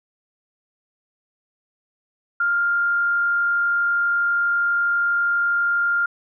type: tone with frequency modulation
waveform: sine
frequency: 1400 Hz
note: F6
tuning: 4 cents sharp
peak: -17 dBFS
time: 2.4-6.06 s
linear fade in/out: 5 ms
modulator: 47.7 Hz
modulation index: 0.22
effects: none